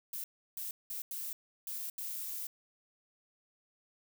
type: noise bursts at uneven times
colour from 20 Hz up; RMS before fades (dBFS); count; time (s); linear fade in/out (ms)
violet; -40; 6; 0.13-0.24 / 0.57-0.71 / 0.9-1.02 / 1.11-1.33 / 1.67-1.9 / 1.98-2.47; 2
effects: none